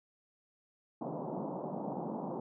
pink band-pass noise, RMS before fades -39 dBFS, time 1.01-2.4 s, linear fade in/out 5 ms, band 150 to 970 Hz, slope 48 dB/octave, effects none

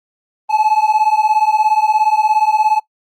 triangle beating tone pair, 852 / 869 Hz, G#5 / A5, +44 / -22 cents, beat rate 17 Hz, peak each -12 dBFS, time 0.49-2.8 s, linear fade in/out 20 ms, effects noise-tail reverb RT60 0.1 s tail -19 dB re dry + Opus 24 kbps

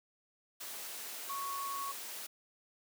sine tone in noise, 1108.7 Hz, C#6, in tune, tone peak -37 dBFS, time 1.29-1.92 s, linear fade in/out 10 ms, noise white, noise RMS -44 dBFS, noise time 0.6-2.27 s, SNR +4 dB, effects high-pass 300 Hz 12 dB/octave

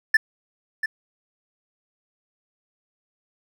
triangle tone with echo, 1760 Hz, A6, in tune, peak -10 dBFS, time 0.14-0.17 s, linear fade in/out 5 ms, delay 690 ms, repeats 1, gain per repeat -10 dB, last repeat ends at 0.86 s, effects none

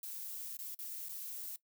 violet noise with dropouts, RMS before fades -44 dBFS, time 0.03-1.56 s, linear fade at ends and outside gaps 2 ms, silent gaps 0.57-0.589 / 0.747-0.789 / 1.086-1.092 s, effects noise-tail reverb RT60 0.1 s tail -19 dB re dry

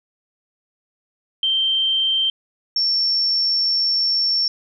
sine tone pair in turn, 3136 / 5443 Hz, G7 / F8, 0 / -45 cents, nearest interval minor seventh, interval 955 cents, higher second, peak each -16 dBFS, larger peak neither, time 1.43-2.3 / 2.76-4.48 s, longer second, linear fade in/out 2 ms, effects none

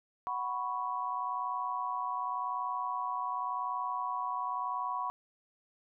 sine chord, F# suspended fourth, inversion none, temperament equal, 740 / 987.8 / 1108.7 Hz, F#5 / B5 / C#6, 0 / 0 / 0 cents, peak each -40 / -35 / -36 dBFS, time 0.27-5.1 s, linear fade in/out 0 ms, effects none

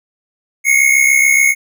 square tone pair together, 2150 / 2217 Hz, C7 / C#7, +47 / 0 cents, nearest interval minor second, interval 53 cents, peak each -12 dBFS, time 0.64-1.55 s, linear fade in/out 50 ms, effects none

